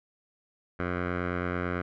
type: tone with low-pass filter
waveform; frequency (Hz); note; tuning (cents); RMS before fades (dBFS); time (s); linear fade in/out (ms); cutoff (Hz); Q
10% pulse; 89; F2; +33; -31; 0.79-1.82; 10; 1700; 3.1
effects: none